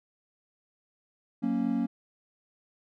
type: chord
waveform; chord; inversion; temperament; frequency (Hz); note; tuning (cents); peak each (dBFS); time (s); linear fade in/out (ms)
triangle; F# major; none; equal; 185 / 233.1 / 277.2; F#3 / A#3 / C#4; 0 / 0 / 0; -32 / -26 / -28; 1.42-1.87; 20
effects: none